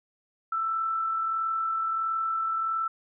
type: tone with amplitude modulation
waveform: sine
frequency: 1327 Hz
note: E6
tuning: 11 cents sharp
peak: -24 dBFS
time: 0.52-2.88 s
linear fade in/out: 5 ms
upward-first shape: sine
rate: 41.5 Hz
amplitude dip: 30%
effects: none